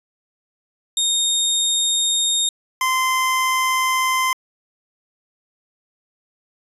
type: tone pair in turn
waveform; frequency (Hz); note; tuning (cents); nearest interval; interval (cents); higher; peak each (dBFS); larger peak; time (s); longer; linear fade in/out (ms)
25% pulse; 3694 / 1036.6; A#7 / C6; -16 / -16; octave + minor seventh; 2200; first; -13; neither; 0.97-2.49 / 2.81-4.33; neither; 2
effects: resampled to 32000 Hz